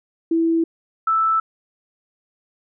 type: tone pair in turn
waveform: sine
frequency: 329.6 / 1318.4 Hz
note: E4 / E6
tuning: 0 / 0 cents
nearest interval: 2 octaves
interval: 2400 cents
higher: second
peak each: -15 dBFS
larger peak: neither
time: 0.31-0.64 / 1.07-1.4 s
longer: neither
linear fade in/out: 5 ms
effects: none